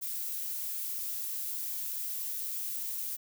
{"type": "noise", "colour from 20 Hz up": "violet", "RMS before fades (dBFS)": -36, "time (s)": [0.01, 3.17], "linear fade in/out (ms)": 20, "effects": []}